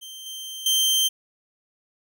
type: tone with level steps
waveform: sawtooth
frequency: 3136 Hz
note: G7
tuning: in tune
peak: -34 / -30 / -15 dBFS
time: 0.01-1.09 s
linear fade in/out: 20 ms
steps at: 0.26 / 0.66 s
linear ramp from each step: 2 ms
effects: none

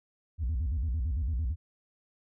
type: tone with vibrato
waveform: sine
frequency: 69.3 Hz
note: C#2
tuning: in tune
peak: -25 dBFS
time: 0.38-1.56 s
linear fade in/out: 50 ms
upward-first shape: square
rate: 8.9 Hz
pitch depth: 270 cents each way
effects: tanh soft clip ceiling -26 dBFS

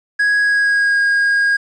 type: tone with pitch glide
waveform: triangle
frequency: 1661.2 to 1631.7 Hz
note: G#6 to G#6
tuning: 0 to -31 cents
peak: -10 dBFS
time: 0.19-1.57 s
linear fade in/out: 10 ms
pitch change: -31 cents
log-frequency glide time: 0.4-0.99 s
effects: resampled to 22050 Hz + 8-bit

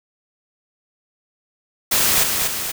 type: noise with echo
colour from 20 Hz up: white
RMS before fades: -17 dBFS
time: 1.91-2.24 s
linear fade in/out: 10 ms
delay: 240 ms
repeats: 2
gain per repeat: -4 dB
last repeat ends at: 2.72 s
effects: none

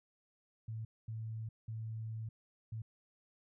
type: tone bursts at uneven times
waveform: sine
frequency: 111.2 Hz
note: A2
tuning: 19 cents sharp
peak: -39 dBFS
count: 4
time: 0.68-0.85 / 1.08-1.49 / 1.68-2.29 / 2.72-2.82 s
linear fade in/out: 5 ms
effects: none

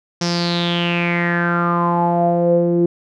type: tone with low-pass filter sweep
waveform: sawtooth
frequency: 172.6 Hz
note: F3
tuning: 20 cents flat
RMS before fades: -17 dBFS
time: 0.21-2.86 s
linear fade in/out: 5 ms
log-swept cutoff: 5600 to 370 Hz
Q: 7.4
effects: none

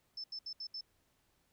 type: tone bursts at uneven times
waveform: sine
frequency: 5274 Hz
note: E8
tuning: in tune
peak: -40 dBFS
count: 5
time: 0.17-0.24 / 0.32-0.39 / 0.46-0.53 / 0.6-0.67 / 0.74-0.81 s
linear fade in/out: 5 ms
effects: pink hiss -75 dBFS RMS until 1.52 s

